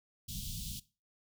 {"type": "band-stop noise", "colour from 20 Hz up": "pink", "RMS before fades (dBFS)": -41, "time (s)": [0.28, 0.8], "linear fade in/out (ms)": 10, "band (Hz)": [210, 3100], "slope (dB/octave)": 48, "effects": ["noise-tail reverb RT60 0.3 s tail -18 dB re dry"]}